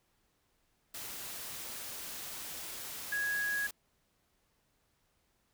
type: tone in noise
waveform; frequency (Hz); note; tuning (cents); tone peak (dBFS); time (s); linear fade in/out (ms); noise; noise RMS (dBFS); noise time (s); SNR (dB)
sine; 1661.2; G#6; 0; -31; 3.12-3.67; 5; white; -43; 0.94-3.71; +9
effects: pink hiss -75 dBFS RMS until 5.53 s